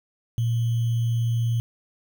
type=tone with sample-and-hold; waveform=sine; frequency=116.54 Hz; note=A#2; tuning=in tune; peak=-20 dBFS; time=0.38-1.6 s; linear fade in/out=0 ms; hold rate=3150 Hz; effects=none